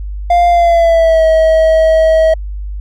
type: tone with pitch glide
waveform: triangle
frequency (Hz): 698.5 to 640.5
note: F5 to E5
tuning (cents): 0 to -50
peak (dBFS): -4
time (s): 0.3-2.34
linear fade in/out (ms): 5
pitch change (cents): -150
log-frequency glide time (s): 0.49-1.25
effects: added 50 Hz sine -19 dBFS peak until 2.8 s